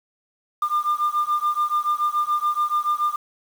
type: beating tone pair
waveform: sine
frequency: 1198 / 1205 Hz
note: D6 / D6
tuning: +34 / +44 cents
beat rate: 7 Hz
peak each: -21 dBFS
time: 0.62-3.16 s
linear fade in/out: 5 ms
effects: tanh soft clip ceiling -15 dBFS + 7-bit